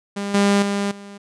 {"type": "tone with level steps", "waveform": "sawtooth", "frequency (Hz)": 201, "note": "G3", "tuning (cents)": 44, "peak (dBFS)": [-20, -10, -16, -32], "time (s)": [0.16, 1.18], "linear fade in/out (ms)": 10, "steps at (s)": [0.34, 0.62, 0.91], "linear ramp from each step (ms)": 5, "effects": ["resampled to 22050 Hz"]}